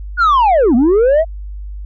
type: linear two-way sweep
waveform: sine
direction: down then up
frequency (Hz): 1480 to 223 to 674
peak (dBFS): -5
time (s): 0.17-1.25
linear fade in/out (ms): 50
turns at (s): 0.75
effects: tanh soft clip ceiling -7 dBFS + added 50 Hz sine -24 dBFS peak until 1.85 s